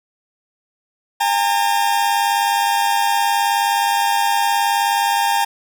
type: tone pair together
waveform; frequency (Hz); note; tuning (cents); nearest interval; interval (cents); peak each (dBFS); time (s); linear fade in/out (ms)
40% pulse; 810 / 909.2; G#5 / A#5; -43 / -43; major second; 200; -17; 1.2-5.45; 10
effects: none